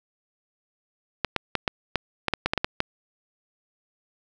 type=clicks; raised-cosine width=0.3 ms; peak=-6 dBFS; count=12; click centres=1.247 / 1.363 / 1.553 / 1.678 / 1.957 / 2.283 / 2.337 / 2.46 / 2.535 / 2.577 / 2.645 / 2.804 s; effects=none